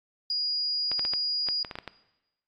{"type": "tone", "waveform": "sine", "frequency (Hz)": 4878, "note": "D#8", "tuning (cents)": -35, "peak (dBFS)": -26, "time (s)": [0.3, 1.63], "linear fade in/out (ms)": 2}
{"type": "clicks", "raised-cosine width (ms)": 0.3, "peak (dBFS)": -19, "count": 10, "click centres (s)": [0.916, 0.994, 1.051, 1.136, 1.487, 1.648, 1.712, 1.755, 1.787, 1.877]}
{"effects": ["noise-tail reverb RT60 1.0 s tail -17 dB re dry", "AAC 64 kbps"]}